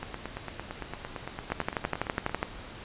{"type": "two click trains", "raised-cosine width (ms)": 0.5, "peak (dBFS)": [-20, -12], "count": [21, 12], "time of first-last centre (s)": [[0.03, 2.295], [1.52, 2.429]], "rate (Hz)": [8.83, 12.1], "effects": ["pink hiss -44 dBFS RMS until 2.84 s", "resampled to 8000 Hz"]}